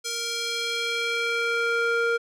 square tone with band-pass filter sweep, 466.2 Hz, A#4, in tune, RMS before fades -26 dBFS, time 0.04-2.18 s, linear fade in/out 20 ms, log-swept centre 5900 to 1100 Hz, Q 1.3, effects none

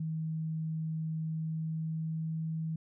sine tone with pitch glide, 159.2 to 160.49 Hz, D#3 to E3, +40 to -46 cents, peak -32 dBFS, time 0-2.76 s, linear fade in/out 5 ms, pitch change +14 cents, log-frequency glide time 1.2-2.44 s, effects none

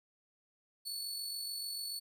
sawtooth tone with amplitude modulation, 4435 Hz, C#8, in tune, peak -34 dBFS, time 0.85-2 s, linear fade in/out 20 ms, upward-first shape sine, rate 46.9 Hz, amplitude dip 35%, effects none

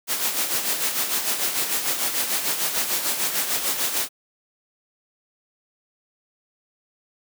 white noise with tremolo, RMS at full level -22 dBFS, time 0.07-4.09 s, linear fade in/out 50 ms, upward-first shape sine, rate 6.7 Hz, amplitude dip 55%, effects high-pass 200 Hz 12 dB/octave

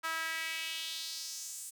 sawtooth tone with high-pass filter sweep, 324.1 Hz, E4, 29 cents flat, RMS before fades -39 dBFS, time 0.03-1.71 s, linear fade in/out 20 ms, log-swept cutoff 1300 to 8700 Hz, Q 2.6, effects none

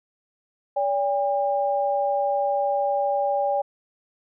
sine tone pair together, 572 / 804.5 Hz, D5 / G5, -46 / +45 cents, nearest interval tritone, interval 591 cents, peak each -23 dBFS, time 0.76-3.62 s, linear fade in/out 10 ms, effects none

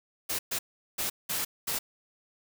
white noise bursts at uneven times, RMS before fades -31 dBFS, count 5, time 0.29-0.39 / 0.51-0.59 / 0.98-1.1 / 1.29-1.45 / 1.67-1.79 s, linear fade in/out 10 ms, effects none

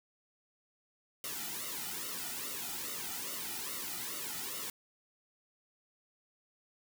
white noise with flanger, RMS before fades -40 dBFS, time 1.24-4.7 s, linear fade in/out 2 ms, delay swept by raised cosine 1.2 to 1.87 ms, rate 2.4 Hz, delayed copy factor -0.85, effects none

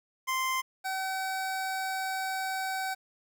25% pulse tone pair in turn, 1043 / 762.3 Hz, C6 / G5, -6 / -49 cents, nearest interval perfect fourth, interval 543 cents, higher first, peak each -24 / -27 dBFS, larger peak first, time 0.27-0.62 / 0.84-2.95 s, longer second, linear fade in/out 20 ms, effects 10-bit

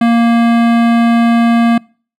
sine tone with hard clipping, 233.1 Hz, A#3, in tune, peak -9 dBFS, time 0.01-1.78 s, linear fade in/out 5 ms, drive 18 dB, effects noise-tail reverb RT60 0.4 s tail -25 dB re dry

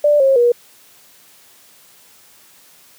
sine tone with pitch steps, 589 / 539 / 479.8 Hz, D5 / C#5 / A#4, +5 / -49 / +50 cents, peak -9 dBFS, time 0.04-0.52 s, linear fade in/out 5 ms, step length 160 ms, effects white hiss -48 dBFS RMS until 2.98 s + high-pass 100 Hz 12 dB/octave

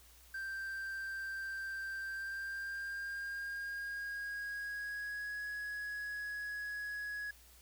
triangle tone with pitch glide, 1571 to 1674.1 Hz, G6 to G#6, +3 to +13 cents, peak -37 dBFS, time 0.34-7.31 s, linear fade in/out 5 ms, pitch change +110 cents, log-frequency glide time 1.99-5.42 s, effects added 60 Hz sine -62 dBFS peak until 7.61 s + white hiss -62 dBFS RMS until 7.61 s

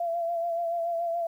sine tone with vibrato, 679 Hz, F5, 49 cents flat, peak -26 dBFS, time 0-1.27 s, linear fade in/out 5 ms, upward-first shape sine, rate 7 Hz, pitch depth 35 cents each way, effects 10-bit

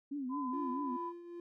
sine tone with vibrato, 270 Hz, C#4, 45 cents flat, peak -36 dBFS, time 0.11-0.97 s, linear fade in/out 10 ms, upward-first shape triangle, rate 4.6 Hz, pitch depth 160 cents each way
sine tone with pitch glide, 1013 to 997.9 Hz, B5 to B5, +44 to +18 cents, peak -38 dBFS, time 0.29-1.13 s, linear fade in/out 50 ms, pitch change -26 cents, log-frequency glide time 0.5-0.96 s
triangle tone with tremolo, 345.6 Hz, F4, 18 cents flat, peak -39 dBFS, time 0.53-1.4 s, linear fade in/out 2 ms, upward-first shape triangle, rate 2.5 Hz, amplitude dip 60%
effects none

